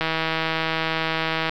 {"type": "click train", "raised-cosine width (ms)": 0.3, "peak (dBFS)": -7, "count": 240, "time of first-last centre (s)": [0.01, 1.494], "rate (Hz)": 161, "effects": ["low-pass 5000 Hz 12 dB/octave", "8-bit"]}